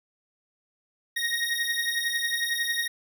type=beating tone pair; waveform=25% pulse; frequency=1865 / 1876 Hz; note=A#6 / A#6; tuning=0 / +11 cents; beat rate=11 Hz; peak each=-25 dBFS; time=1.16-2.88 s; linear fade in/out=10 ms; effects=none